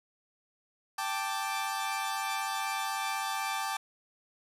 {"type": "chord", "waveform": "sawtooth", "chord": "G suspended second", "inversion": "none", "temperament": "equal", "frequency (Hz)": [784, 880, 1174.7], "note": ["G5", "A5", "D6"], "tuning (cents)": [0, 0, 0], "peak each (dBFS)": -32, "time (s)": [0.98, 3.77], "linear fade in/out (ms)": 5, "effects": ["resampled to 32000 Hz", "10-bit"]}